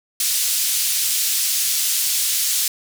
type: band-pass noise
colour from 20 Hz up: white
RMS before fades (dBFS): -20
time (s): 0.2-2.68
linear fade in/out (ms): 2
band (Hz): 3500 to 13000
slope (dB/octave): 12
effects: none